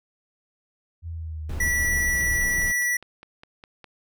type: linear sweep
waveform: sine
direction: down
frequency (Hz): 84.5 to 60.7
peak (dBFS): -30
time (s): 1.02-2.4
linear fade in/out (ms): 50
type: noise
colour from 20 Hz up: brown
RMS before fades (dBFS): -31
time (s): 1.49-2.72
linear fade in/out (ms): 5
type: tone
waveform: square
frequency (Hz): 1951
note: B6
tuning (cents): -22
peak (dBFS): -22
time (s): 1.6-2.97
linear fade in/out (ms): 5
type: click train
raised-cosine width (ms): 0.3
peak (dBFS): -28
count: 9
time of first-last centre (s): 2.21-3.843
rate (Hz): 4.9
effects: none